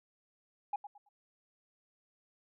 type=tone with echo; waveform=sine; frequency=819 Hz; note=G#5; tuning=24 cents flat; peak=-30 dBFS; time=0.73-0.76 s; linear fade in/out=5 ms; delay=110 ms; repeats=3; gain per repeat=-12 dB; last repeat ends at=1.09 s; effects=tanh soft clip ceiling -28 dBFS